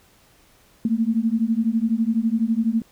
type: beating tone pair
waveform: sine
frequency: 220 / 232 Hz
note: A3 / A#3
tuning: 0 / -8 cents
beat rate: 12 Hz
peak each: -21 dBFS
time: 0.85-2.82 s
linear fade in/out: 2 ms
effects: pink hiss -56 dBFS RMS until 2.91 s